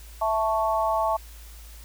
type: chord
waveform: sine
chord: A major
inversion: second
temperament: equal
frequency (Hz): 659.3 / 880 / 1108.7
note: E5 / A5 / C#6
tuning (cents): 0 / 0 / 0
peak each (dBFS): -25 / -25 / -27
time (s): 0.21-1.17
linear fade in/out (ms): 10
effects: added 55 Hz sine -42 dBFS peak until 1.84 s + white hiss -50 dBFS RMS until 1.84 s